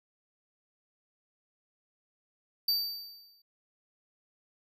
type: tone with exponential decay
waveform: square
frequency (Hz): 4632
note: D8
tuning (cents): -25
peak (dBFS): -24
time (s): 2.68-3.42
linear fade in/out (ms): 5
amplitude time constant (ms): 160
effects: none